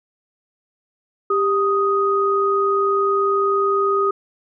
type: tone pair together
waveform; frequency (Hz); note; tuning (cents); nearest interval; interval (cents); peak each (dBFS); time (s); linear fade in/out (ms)
sine; 396.1 / 1247; G4 / D#6; +18 / +3; octave + minor sixth; 1985; -18; 1.3-4.11; 5
effects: none